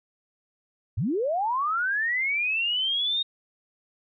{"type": "linear sweep", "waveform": "sine", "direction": "up", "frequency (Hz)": [77.6, 3729], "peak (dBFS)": -23, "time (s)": [0.97, 3.23], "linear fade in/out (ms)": 10, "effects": []}